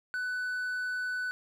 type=tone; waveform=triangle; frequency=1495 Hz; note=F#6; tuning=17 cents sharp; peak=-29 dBFS; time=0.14-1.31 s; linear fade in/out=0 ms; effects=none